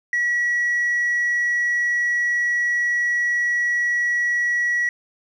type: tone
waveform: sine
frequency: 1929 Hz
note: B6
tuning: 41 cents flat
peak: -16 dBFS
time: 0.13-4.89 s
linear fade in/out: 2 ms
effects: tanh soft clip ceiling -16 dBFS + 9-bit